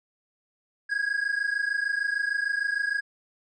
triangle tone pair together, 1632 / 1658.6 Hz, G#6 / G#6, -31 / -3 cents, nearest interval unison, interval 28 cents, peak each -26 / -26 dBFS, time 0.89-3.01 s, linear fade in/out 20 ms, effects resampled to 22050 Hz

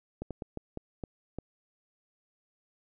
slowing click train, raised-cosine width 2 ms, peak -23 dBFS, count 7, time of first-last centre 0.22-1.386 s, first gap 87 ms, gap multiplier 1.32, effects none

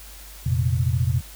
sine chord, F suspended fourth, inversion none, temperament equal, 87.31 / 116.54 / 130.81 Hz, F2 / Bb2 / C3, 0 / 0 / 0 cents, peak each -23 dBFS, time 0.46-1.21 s, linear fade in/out 5 ms, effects added 50 Hz sine -42 dBFS peak until 1.35 s + white hiss -44 dBFS RMS until 1.35 s

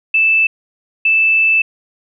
sine tone pair in turn, 2637 / 2637 Hz, E7 / E7, 0 / 0 cents, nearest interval unison, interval 0 cents, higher neither, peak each -9 dBFS, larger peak neither, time 0.14-0.47 / 1.05-1.62 s, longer second, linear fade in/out 5 ms, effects none

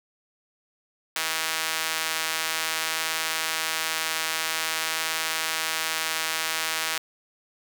sawtooth tone with high-pass filter, 160.5 Hz, E3, 46 cents flat, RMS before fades -28 dBFS, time 1.16-6.98 s, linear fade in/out 2 ms, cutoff 1600 Hz, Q 0.67, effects none

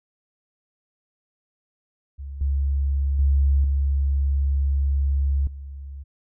sine tone with level steps, 69.3 Hz, C#2, in tune, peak -31 / -19 / -15 / -18 / -33 dBFS, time 2.18-6.04 s, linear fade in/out 20 ms, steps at 2.41 / 3.19 / 3.64 / 5.47 s, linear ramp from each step 2 ms, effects none

